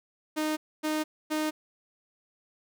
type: tone bursts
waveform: sawtooth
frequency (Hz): 308.4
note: D#4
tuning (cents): -15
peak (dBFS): -23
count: 3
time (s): 0.36-1.51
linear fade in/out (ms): 20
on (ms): 210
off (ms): 260
effects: none